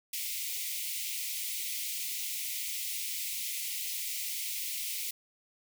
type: high-pass noise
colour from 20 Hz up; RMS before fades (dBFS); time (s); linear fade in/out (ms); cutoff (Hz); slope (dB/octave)
white; -36; 0.13-5.11; 5; 2000; 96
effects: none